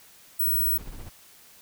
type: tone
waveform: sine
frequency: 15920 Hz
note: B9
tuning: 13 cents sharp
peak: -21 dBFS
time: 0.39-0.78 s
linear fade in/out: 10 ms
type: noise with tremolo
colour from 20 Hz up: brown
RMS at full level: -36 dBFS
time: 0.46-1.1 s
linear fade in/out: 20 ms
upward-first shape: sine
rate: 15 Hz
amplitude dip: 65%
effects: white hiss -53 dBFS RMS until 1.61 s